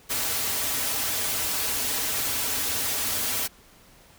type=noise with comb filter; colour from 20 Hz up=white; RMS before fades=-27 dBFS; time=0.09-3.48 s; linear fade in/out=20 ms; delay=5.6 ms; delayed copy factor=-0.7; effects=pink hiss -54 dBFS RMS until 4.18 s